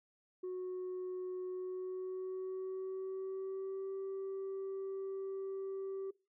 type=tone with pitch glide; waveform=sine; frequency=367.4 to 387.2 Hz; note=F#4 to G4; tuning=-12 to -21 cents; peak=-36 dBFS; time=0.43-6.11 s; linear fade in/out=10 ms; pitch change=+91 cents; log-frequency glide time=1.48-3.93 s; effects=noise-tail reverb RT60 0.3 s tail -23 dB re dry + tanh soft clip ceiling -37 dBFS